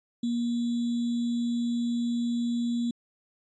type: tone with sample-and-hold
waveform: sine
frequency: 237 Hz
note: A#3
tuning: 29 cents sharp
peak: -25 dBFS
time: 0.23-2.91 s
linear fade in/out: 5 ms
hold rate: 3675 Hz
effects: resampled to 16000 Hz